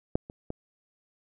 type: clicks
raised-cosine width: 2 ms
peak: -11 / -28 / -21 dBFS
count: 3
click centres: 0.155 / 0.299 / 0.504 s
effects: none